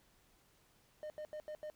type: tone bursts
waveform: triangle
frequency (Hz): 609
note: D#5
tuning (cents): -37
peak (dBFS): -40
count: 5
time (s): 1.03-1.7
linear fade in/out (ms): 0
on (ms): 70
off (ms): 80
effects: pink hiss -70 dBFS RMS until 1.75 s